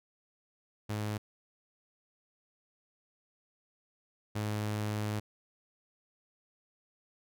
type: tone pair in turn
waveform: sawtooth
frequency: 105.9 / 105.9 Hz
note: G#2 / G#2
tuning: +34 / +34 cents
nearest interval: unison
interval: 0 cents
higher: neither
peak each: -29 / -28 dBFS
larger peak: second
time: 0.89-1.18 / 4.35-5.2 s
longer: second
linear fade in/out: 10 ms
effects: none